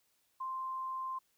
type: tone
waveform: sine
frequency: 1046.5 Hz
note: C6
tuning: in tune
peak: -36 dBFS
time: 0.4-1.19 s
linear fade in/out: 10 ms
effects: white hiss -75 dBFS RMS until 1.37 s